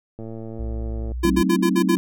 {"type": "click train", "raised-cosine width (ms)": 2, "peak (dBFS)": -22, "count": 105, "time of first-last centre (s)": [0.19, 1.119], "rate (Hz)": 112}
{"type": "tone", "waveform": "sine", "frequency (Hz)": 60.7, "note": "B1", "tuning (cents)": -29, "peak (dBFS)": -25, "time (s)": [0.59, 1.42], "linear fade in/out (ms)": 5}
{"type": "tone bursts", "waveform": "square", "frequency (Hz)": 339.2, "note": "E4", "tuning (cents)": 50, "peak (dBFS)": -18, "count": 6, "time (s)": [1.23, 1.958], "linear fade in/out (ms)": 10, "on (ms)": 73, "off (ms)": 58}
{"type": "chord", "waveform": "sine", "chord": "F# diminished seventh", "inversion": "none", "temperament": "equal with one note detuned", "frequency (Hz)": [188.01, 220, 261.6, 311.1], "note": ["F#3", "A3", "C4", "Eb4"], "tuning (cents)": [28, 0, 0, 0], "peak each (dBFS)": [-21, -27, -23, -26], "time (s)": [1.25, 1.97], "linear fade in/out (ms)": 0}
{"effects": []}